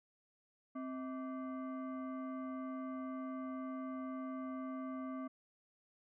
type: tone with frequency modulation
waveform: sine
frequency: 261.6 Hz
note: C4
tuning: in tune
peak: -40 dBFS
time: 0.75-5.28 s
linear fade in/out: 10 ms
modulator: 902 Hz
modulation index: 0.74
effects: none